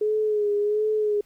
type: tone with vibrato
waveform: sine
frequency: 420.8 Hz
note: G#4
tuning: 23 cents sharp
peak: -20 dBFS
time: 0.01-1.21 s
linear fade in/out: 5 ms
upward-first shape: sine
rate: 1.4 Hz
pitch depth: 42 cents each way
effects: pink hiss -62 dBFS RMS until 1.25 s